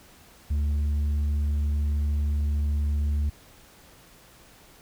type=tone with tanh clipping; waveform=sine; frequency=73.42 Hz; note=D2; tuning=in tune; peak=-23 dBFS; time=0.5-3.3 s; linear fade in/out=10 ms; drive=4 dB; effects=pink hiss -53 dBFS RMS until 4.81 s